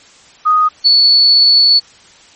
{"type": "tone pair in turn", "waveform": "sine", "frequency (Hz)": [1244.5, 4435], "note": ["D#6", "C#8"], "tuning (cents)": [0, 0], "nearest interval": "octave + minor seventh", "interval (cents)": 2200, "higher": "second", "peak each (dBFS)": [-7, -5], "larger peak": "second", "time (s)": [[0.45, 0.69], [0.84, 1.8]], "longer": "second", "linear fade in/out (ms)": 20, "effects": ["white hiss -43 dBFS RMS until 2.35 s", "MP3 32 kbps"]}